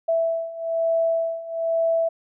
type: beating tone pair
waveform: sine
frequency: 659.3 / 660.4 Hz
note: E5 / E5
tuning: 0 / +3 cents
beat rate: 1.1 Hz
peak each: -25 / -22 dBFS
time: 0.08-2.09 s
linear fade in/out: 10 ms
effects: none